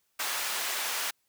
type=high-pass noise; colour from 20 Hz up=pink; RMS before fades=-32 dBFS; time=0.19-1.11 s; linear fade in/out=10 ms; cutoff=980 Hz; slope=12 dB/octave; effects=white hiss -74 dBFS RMS until 1.28 s